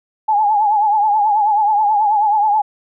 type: tone with vibrato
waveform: sine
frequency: 842 Hz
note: G#5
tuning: 24 cents sharp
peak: -11 dBFS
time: 0.28-2.62 s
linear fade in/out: 10 ms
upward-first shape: triangle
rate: 9.3 Hz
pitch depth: 89 cents each way
effects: none